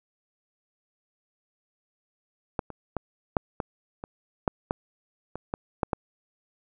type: clicks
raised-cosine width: 1 ms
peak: -12 / -24 / -14 / -7 / -14 / -22 / -8 / -11 / -20 / -14 / -9 / -11 dBFS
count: 12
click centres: 2.592 / 2.703 / 2.967 / 3.368 / 3.602 / 4.039 / 4.478 / 4.709 / 5.356 / 5.539 / 5.832 / 5.932 s
effects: none